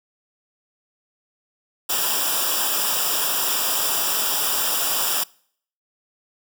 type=noise with comb filter; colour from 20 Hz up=white; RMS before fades=-22 dBFS; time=1.89-5.24 s; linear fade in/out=10 ms; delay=0.47 ms; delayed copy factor=-0.85; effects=noise-tail reverb RT60 0.6 s tail -25 dB re dry